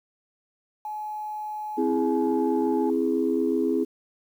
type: tone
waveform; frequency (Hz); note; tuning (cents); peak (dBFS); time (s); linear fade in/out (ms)
sine; 850; G#5; +40; -30; 0.85-2.9; 2
type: chord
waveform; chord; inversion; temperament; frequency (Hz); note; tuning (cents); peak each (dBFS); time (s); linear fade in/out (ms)
sine; C augmented; none; equal; 261.6 / 329.6 / 415.3; C4 / E4 / G#4; 0 / 0 / 0; -25; 1.77-3.85; 20
effects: tanh soft clip ceiling -12 dBFS + 9-bit